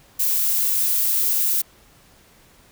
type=noise; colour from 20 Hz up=violet; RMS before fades=-20 dBFS; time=0.19-1.62 s; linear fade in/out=10 ms; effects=pink hiss -53 dBFS RMS until 2.71 s